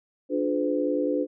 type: chord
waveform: sine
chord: D diminished seventh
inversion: none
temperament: just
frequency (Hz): 293.7 / 352.4 / 422.9 / 507.5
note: D4 / F4 / Ab4 / Cb5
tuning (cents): 0 / +16 / +31 / +47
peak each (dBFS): -26 / -31 / -31 / -27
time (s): 0.29-1.27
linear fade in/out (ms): 50
effects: none